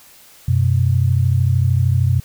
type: tone pair together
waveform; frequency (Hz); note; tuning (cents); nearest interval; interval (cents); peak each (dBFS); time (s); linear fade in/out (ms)
sine; 92.93 / 126.1; F#2 / B2; +8 / +36; perfect fourth; 528; -15; 0.48-2.2; 5
effects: white hiss -46 dBFS RMS until 2.24 s